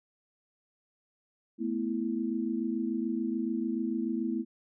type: chord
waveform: sine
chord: A suspended second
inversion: none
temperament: equal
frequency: 220 / 246.9 / 329.6 Hz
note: A3 / B3 / E4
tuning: 0 / 0 / 0 cents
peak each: -33 dBFS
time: 1.58-4.45 s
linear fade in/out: 50 ms
effects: none